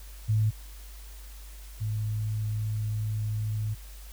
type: tone pair in turn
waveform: sine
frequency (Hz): 108.1 / 107.53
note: A2 / A2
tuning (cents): -30 / -39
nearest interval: unison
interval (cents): 9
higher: first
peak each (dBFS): -21 / -27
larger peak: first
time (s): 0.28-0.51 / 1.8-3.75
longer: second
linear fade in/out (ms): 20
effects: added 50 Hz sine -42 dBFS peak until 4.12 s + white hiss -52 dBFS RMS until 4.12 s